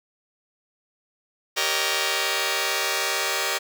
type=chord; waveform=5% pulse; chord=Eb dominant seventh; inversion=first; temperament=just; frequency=388.9 / 466.7 / 560 / 622.3 Hz; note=G4 / Bb4 / Db5 / Eb5; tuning=-14 / +2 / +18 / 0 cents; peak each=-17 dBFS; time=1.56-3.59 s; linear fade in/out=20 ms; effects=none